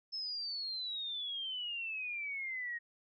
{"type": "exponential sweep", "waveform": "sine", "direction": "down", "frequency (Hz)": [5274, 1864.7], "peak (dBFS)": -37, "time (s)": [0.12, 2.79], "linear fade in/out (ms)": 20, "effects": []}